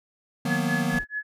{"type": "chord", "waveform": "square", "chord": "B major seventh", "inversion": "first", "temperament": "equal with one note detuned", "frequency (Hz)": [155.56, 182.45, 233.1, 246.9], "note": ["D#3", "F#3", "A#3", "B3"], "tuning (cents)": [0, -24, 0, 0], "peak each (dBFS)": -30, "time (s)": [0.45, 0.99], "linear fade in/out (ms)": 5}
{"type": "tone with tremolo", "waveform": "sine", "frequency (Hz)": 1700, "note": "G#6", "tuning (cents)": 40, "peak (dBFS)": -25, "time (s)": [0.47, 1.23], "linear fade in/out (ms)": 50, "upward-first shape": "sine", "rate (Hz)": 4.5, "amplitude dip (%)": 100}
{"type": "noise", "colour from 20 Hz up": "brown", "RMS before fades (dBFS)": -39, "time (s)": [0.92, 1.05], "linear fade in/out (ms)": 20}
{"effects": ["resampled to 32000 Hz"]}